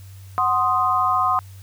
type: chord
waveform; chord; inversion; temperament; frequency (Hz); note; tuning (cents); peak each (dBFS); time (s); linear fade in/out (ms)
sine; C diminished; second; equal; 740 / 1046.5 / 1244.5; Gb5 / C6 / Eb6; 0 / 0 / 0; -23 / -20 / -20; 0.38-1.39; 0
effects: added 96 Hz sine -38 dBFS peak until 1.62 s + white hiss -52 dBFS RMS until 1.62 s